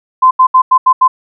sine tone bursts at uneven times, 1031 Hz, C6, 26 cents flat, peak -3 dBFS, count 6, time 0.22-0.31 / 0.39-0.47 / 0.54-0.62 / 0.71-0.78 / 0.86-0.93 / 1.01-1.08 s, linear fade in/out 10 ms, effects none

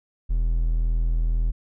triangle tone, 41.01 Hz, E1, 8 cents flat, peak -17 dBFS, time 0.29-1.52 s, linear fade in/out 20 ms, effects none

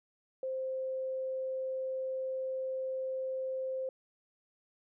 sine tone, 523.3 Hz, C5, in tune, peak -33 dBFS, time 0.43-3.89 s, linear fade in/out 2 ms, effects none

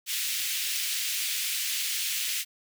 pink high-pass noise, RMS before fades -30 dBFS, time 0.06-2.45 s, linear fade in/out 50 ms, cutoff 2300 Hz, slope 24 dB/octave, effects none

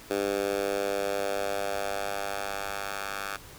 10% pulse tone with high-pass filter sweep, 99.8 Hz, G2, 32 cents sharp, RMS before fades -31 dBFS, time 0.1-3.37 s, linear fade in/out 10 ms, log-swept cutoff 380 to 1100 Hz, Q 2, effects pink hiss -48 dBFS RMS until 3.58 s

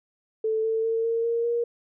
sine tone with pitch steps, 440 / 446.1 / 452.4 / 458.7 / 465.1 / 471.6 Hz, A4 / A4 / A4 / A#4 / A#4 / A#4, 0 / +24 / +48 / -28 / -4 / +20 cents, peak -22 dBFS, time 0.44-1.64 s, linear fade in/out 5 ms, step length 200 ms, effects none

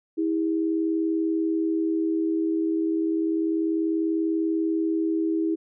sine tone pair together, 323.5 / 403.8 Hz, E4 / G#4, -32 / -49 cents, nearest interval major third, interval 383 cents, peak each -22 / -30 dBFS, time 0.17-5.56 s, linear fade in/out 20 ms, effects none

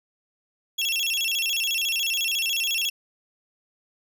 35% pulse tone with vibrato, 3000 Hz, F#7, 23 cents sharp, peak -21 dBFS, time 0.78-2.9 s, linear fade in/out 10 ms, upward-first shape square, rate 14 Hz, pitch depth 180 cents each way, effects none

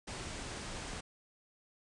pink low-pass noise, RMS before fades -43 dBFS, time 0.07-1.01 s, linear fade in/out 10 ms, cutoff 9500 Hz, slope 96 dB/octave, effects none

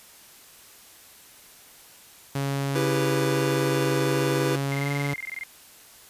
sawtooth tone with pitch glide, 138.59 to 141.99 Hz, C#3 to C#3, 0 to +42 cents, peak -21 dBFS, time 2.35-5.14 s, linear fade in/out 5 ms, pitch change +42 cents, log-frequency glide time 4.74-4.9 s
square chord, E minor, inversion none, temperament just, 329.6 / 395.6 / 494.4 Hz, E4 / G4 / B4, 0 / +16 / +2 cents, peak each -29 dBFS, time 2.75-4.56 s, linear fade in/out 5 ms
sine tone bursts, 2100 Hz, C7, 6 cents sharp, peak -30 dBFS, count 16, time 4.72-5.435 s, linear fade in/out 0 ms, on 25 ms, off 21 ms
effects white hiss -50 dBFS RMS until 6.09 s + resampled to 32000 Hz

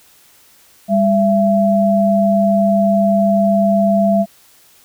sine tone pair together, 200 / 672.1 Hz, G3 / E5, +35 / +33 cents, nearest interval octave + major sixth, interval 2098 cents, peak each -13 dBFS, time 0.88-4.26 s, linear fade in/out 50 ms, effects white hiss -49 dBFS RMS until 4.84 s

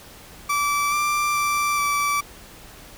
30% pulse tone with pitch steps, 1159 / 1180 / 1172 / 1158 Hz, D6 / D6 / D6 / D6, -23 / +8 / -4 / -25 cents, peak -17 dBFS, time 0.49-2.21 s, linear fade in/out 10 ms, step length 430 ms, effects pink hiss -44 dBFS RMS until 2.97 s

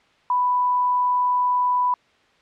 sine tone, 991 Hz, B5, 6 cents sharp, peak -17 dBFS, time 0.3-1.94 s, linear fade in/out 2 ms, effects white hiss -58 dBFS RMS until 2.41 s + low-pass 3000 Hz 12 dB/octave

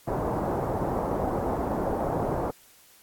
white low-pass noise, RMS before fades -28 dBFS, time 0.07-2.51 s, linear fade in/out 10 ms, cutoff 840 Hz, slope 24 dB/octave, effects white hiss -56 dBFS RMS until 3.02 s + AAC 64 kbps

